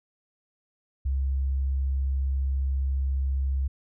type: tone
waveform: sine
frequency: 67.3 Hz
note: C2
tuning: 49 cents sharp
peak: -23 dBFS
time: 1.05-3.68 s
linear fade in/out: 10 ms
effects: none